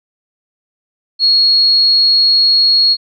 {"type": "tone", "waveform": "sine", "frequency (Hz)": 4313, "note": "C#8", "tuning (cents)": -48, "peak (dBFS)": -7, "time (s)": [1.19, 2.97], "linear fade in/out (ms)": 50, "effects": []}